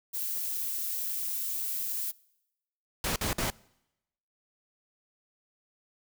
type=noise; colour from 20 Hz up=violet; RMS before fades=-33 dBFS; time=0.13-2.12 s; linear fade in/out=20 ms
type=noise bursts; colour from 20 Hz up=pink; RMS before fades=-30 dBFS; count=3; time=3.04-3.502 s; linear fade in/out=2 ms; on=120 ms; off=51 ms
effects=noise-tail reverb RT60 0.9 s tail -24 dB re dry